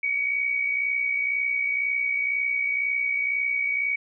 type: tone pair together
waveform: sine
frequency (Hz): 2253 / 2315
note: C#7 / D7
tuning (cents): +28 / -25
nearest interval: unison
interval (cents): 47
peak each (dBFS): -23 / -31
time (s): 0.03-3.96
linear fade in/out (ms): 5
effects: none